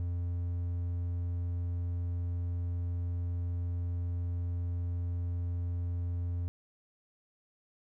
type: tone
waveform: triangle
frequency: 87.31 Hz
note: F2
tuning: in tune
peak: -29 dBFS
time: 0-6.48 s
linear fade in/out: 0 ms
effects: none